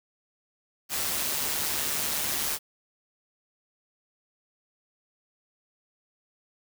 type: noise with amplitude modulation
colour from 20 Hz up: white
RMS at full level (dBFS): -27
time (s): 0.89-2.59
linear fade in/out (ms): 50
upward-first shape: sine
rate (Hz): 148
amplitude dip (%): 45
effects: none